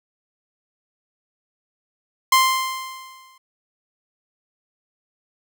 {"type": "tone with exponential decay", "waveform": "sawtooth", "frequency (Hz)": 1046.5, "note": "C6", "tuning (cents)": 0, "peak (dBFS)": -7, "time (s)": [2.32, 3.38], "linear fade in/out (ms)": 5, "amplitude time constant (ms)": 230, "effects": []}